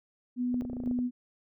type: tone with tremolo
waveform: sine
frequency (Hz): 247.1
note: B3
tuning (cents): +1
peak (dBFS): -27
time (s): 0.36-1.11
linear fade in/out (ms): 50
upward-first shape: square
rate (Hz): 2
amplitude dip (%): 55
type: clicks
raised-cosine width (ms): 2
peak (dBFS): -27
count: 11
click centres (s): 0.543 / 0.621 / 0.651 / 0.699 / 0.732 / 0.768 / 0.802 / 0.837 / 0.875 / 0.912 / 0.989
effects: none